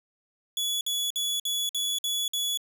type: tone bursts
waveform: sawtooth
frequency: 3400 Hz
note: G#7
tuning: 40 cents sharp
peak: -23 dBFS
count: 7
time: 0.57-2.574 s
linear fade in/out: 2 ms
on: 240 ms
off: 54 ms
effects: none